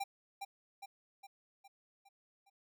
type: tone with echo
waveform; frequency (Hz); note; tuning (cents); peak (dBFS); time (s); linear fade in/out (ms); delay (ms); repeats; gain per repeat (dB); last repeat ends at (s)
square; 791; G5; +15; -36; 0-0.04; 10; 410; 6; -5; 2.5
effects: none